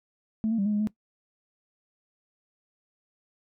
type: tone with pitch steps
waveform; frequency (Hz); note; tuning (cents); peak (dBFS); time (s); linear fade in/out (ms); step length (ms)
sine; 219.4 / 227.5 / 197.5 / 210.5 / 207.7 / 213.6; A3 / A#3 / G3 / G#3 / G#3 / G#3; -5 / -42 / +13 / +24 / 0 / +49; -22; 0.44-0.872; 0; 72
effects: noise-tail reverb RT60 0.1 s tail -19 dB re dry + tanh soft clip ceiling -19 dBFS